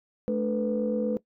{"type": "tone cluster", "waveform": "sine", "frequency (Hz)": [217.1, 294.7, 449.3, 497.6], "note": ["A3", "D4", "A4", "B4"], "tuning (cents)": [-23, 6, 36, 13], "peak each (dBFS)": [-27, -35, -34, -27], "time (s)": [0.28, 1.17], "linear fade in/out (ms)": 0, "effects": ["noise-tail reverb RT60 0.1 s tail -19 dB re dry", "tanh soft clip ceiling -16 dBFS"]}